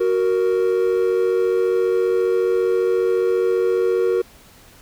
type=tone pair together; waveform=triangle; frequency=371.5 / 466.2 Hz; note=F#4 / A#4; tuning=+7 / 0 cents; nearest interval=major third; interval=393 cents; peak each=-16 dBFS; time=0-4.22 s; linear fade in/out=10 ms; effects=tanh soft clip ceiling -7 dBFS + pink hiss -48 dBFS RMS until 4.81 s